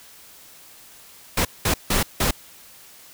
pink noise bursts at uneven times, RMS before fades -20 dBFS, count 4, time 1.37-1.45 / 1.65-1.74 / 1.9-2.03 / 2.2-2.31 s, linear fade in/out 5 ms, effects white hiss -47 dBFS RMS until 3.13 s

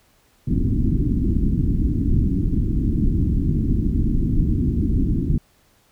pink low-pass noise, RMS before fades -19 dBFS, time 0.47-5.38 s, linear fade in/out 5 ms, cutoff 320 Hz, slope 48 dB/octave, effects pink hiss -59 dBFS RMS until 5.91 s

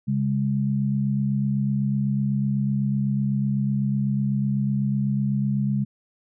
sine tone pair together, 135.9 / 203.9 Hz, C#3 / G#3, -34 / -32 cents, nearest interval perfect fifth, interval 702 cents, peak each -23 dBFS, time 0.07-5.85 s, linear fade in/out 20 ms, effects none

